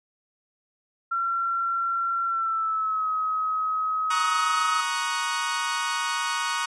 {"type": "tone with pitch glide", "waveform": "sine", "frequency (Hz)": [1363, 1271.7], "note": ["F6", "D#6"], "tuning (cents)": [-43, 37], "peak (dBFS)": -23, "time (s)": [1.11, 4.81], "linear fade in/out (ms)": 10, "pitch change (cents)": -120, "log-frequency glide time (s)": [2.25, 3.08]}
{"type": "chord", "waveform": "sawtooth", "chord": "D# minor seventh", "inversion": "second", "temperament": "equal with one note detuned", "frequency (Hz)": [938.3, 1108.7, 1244.5, 1480], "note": ["A#5", "C#6", "D#6", "F#6"], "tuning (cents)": [11, 0, 0, 0], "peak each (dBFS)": -27, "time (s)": [4.1, 6.66], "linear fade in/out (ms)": 10}
{"type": "noise bursts", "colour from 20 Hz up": "violet", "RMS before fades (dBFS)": -39, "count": 5, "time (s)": [4.39, 5.25], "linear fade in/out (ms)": 5, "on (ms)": 84, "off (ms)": 110}
{"effects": ["resampled to 22050 Hz"]}